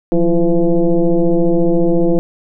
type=tone with frequency modulation; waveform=sine; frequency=164.81 Hz; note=E3; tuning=in tune; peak=-9 dBFS; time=0.12-2.19 s; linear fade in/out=0 ms; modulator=172 Hz; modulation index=2.1; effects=none